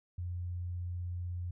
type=tone; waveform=sine; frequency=88.4 Hz; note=F2; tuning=22 cents sharp; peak=-35 dBFS; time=0.18-1.51 s; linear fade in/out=5 ms; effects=none